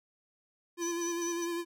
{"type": "tone with vibrato", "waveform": "square", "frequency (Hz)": 341.6, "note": "F4", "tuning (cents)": -38, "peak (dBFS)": -33, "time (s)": [0.77, 1.65], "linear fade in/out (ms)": 50, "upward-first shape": "sine", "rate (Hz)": 10, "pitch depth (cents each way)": 30}
{"type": "tone with tremolo", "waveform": "sine", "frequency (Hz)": 5970, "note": "F#8", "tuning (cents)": 15, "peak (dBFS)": -36, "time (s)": [0.81, 1.46], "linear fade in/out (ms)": 20, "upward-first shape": "square", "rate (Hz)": 4.9, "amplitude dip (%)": 75}
{"effects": []}